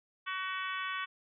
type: harmonic tone with a mistuned harmonic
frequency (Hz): 376.1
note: F#4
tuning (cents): +28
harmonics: 3 / 4 / 5 / 6 / 7 / 8 / 9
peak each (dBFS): -38 / -40 / -42 / -44 / -45 / -46 / -47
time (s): 0.26-1.06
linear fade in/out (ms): 20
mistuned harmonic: 9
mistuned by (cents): +17
effects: none